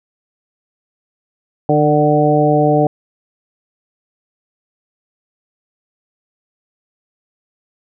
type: harmonic tone with a mistuned harmonic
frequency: 149.9 Hz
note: D3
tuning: 36 cents sharp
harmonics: 1 / 2 / 3 / 4 / 5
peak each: -16 / -16 / -16 / -16 / -16 dBFS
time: 1.69-2.87 s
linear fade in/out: 2 ms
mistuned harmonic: 4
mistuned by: -21 cents
effects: none